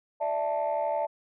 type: chord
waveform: sine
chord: D suspended second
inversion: none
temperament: equal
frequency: 587.3 / 659.3 / 880 Hz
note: D5 / E5 / A5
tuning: 0 / 0 / 0 cents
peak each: -29 dBFS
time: 0.2-1.07 s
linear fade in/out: 20 ms
effects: tanh soft clip ceiling -20 dBFS

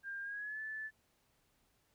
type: tone with pitch glide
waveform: sine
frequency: 1600 to 1744.8 Hz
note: G6 to A6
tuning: +35 to -15 cents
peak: -40 dBFS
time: 0.03-0.91 s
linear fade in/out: 50 ms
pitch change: +150 cents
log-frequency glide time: 0.22-0.6 s
effects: pink hiss -75 dBFS RMS until 1.94 s

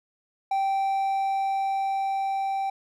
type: tone with level ramp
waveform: triangle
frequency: 780 Hz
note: G5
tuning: 9 cents flat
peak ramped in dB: -20 to -23 dBFS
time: 0.51-2.7 s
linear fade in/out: 5 ms
effects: none

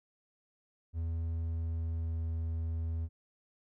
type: tone with pitch glide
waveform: triangle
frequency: 82.41 to 81.84 Hz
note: E2 to E2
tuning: 0 to -12 cents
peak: -30 dBFS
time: 0.93-3.09 s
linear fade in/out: 50 ms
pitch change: -12 cents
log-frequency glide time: 1.25-2.18 s
effects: none

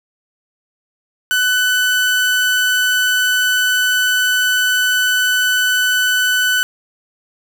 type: tone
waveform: 30% pulse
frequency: 1498 Hz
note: F#6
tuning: 21 cents sharp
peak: -10 dBFS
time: 1.31-6.63 s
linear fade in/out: 0 ms
effects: none

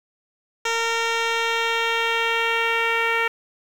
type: tone with low-pass filter sweep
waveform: 10% pulse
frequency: 459 Hz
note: A#4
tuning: 27 cents flat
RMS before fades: -22 dBFS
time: 0.65-3.28 s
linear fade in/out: 5 ms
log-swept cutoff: 5400 to 2400 Hz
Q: 1.9
effects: 7-bit

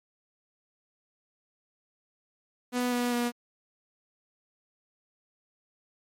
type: tone with pitch steps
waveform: sawtooth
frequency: 246.9 / 243.6 / 240.4 Hz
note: B3 / B3 / B3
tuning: 0 / -24 / -46 cents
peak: -22 dBFS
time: 2.72-3.32 s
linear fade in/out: 50 ms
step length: 200 ms
effects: MP3 64 kbps

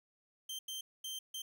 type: tone bursts at uneven times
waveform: sawtooth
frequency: 3136 Hz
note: G7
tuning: in tune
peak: -37 dBFS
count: 4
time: 0.49-0.59 / 0.68-0.81 / 1.04-1.19 / 1.34-1.42 s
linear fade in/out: 5 ms
effects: none

